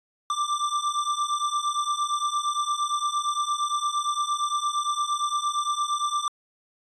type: beating tone pair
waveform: square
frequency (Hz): 1174.7 / 1183.4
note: D6 / D6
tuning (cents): 0 / +13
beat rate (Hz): 8.7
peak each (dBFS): -29 / -27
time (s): 0.3-6.28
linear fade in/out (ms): 2
effects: resampled to 22050 Hz